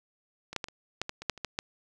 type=clicks; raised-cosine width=0.2 ms; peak=-23 / -13 / -16 / -27 / -13 / -17 / -24 / -9 / -29 / -15 / -13 dBFS; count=11; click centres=0.53 / 0.563 / 0.642 / 0.685 / 1.016 / 1.094 / 1.22 / 1.297 / 1.377 / 1.447 / 1.589 s; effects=none